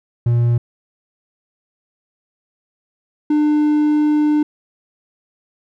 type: tone pair in turn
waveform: triangle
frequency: 119 / 299.9 Hz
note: A#2 / D4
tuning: +36 / +36 cents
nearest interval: octave + major third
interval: 1600 cents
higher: second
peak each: -10 dBFS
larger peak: neither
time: 0.26-0.58 / 3.3-4.43 s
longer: second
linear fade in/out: 5 ms
effects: none